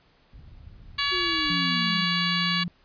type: low-pass noise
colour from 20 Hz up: pink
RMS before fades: -46 dBFS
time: 0.33-1.56 s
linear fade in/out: 5 ms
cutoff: 110 Hz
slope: 12 dB/octave
type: harmonic tone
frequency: 567 Hz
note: C#5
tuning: 39 cents sharp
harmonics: 2 / 3 / 4 / 5 / 6 / 7 / 8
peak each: -31 / -31 / -31 / -31 / -31 / -31 / -31 dBFS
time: 0.98-2.64 s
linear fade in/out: 10 ms
type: linear sweep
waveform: sine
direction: down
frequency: 370 to 190 Hz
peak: -31 dBFS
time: 1.11-2.05 s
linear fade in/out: 20 ms
type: tone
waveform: sine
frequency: 174.61 Hz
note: F3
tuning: in tune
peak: -28 dBFS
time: 1.5-2.68 s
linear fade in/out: 0 ms
effects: pink hiss -61 dBFS RMS until 2.84 s + resampled to 11025 Hz